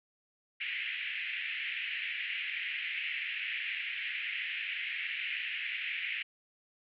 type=band-pass noise; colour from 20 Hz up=pink; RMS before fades=-37 dBFS; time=0.6-6.23 s; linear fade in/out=10 ms; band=1900 to 2900 Hz; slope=48 dB/octave; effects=none